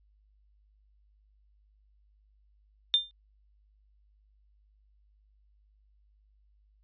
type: tone with exponential decay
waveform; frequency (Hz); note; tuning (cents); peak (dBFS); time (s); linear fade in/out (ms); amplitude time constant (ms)
sine; 3600; A7; +39; -17; 2.94-3.11; 0; 36
effects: added 51 Hz sine -62 dBFS peak until 6.83 s + resampled to 11025 Hz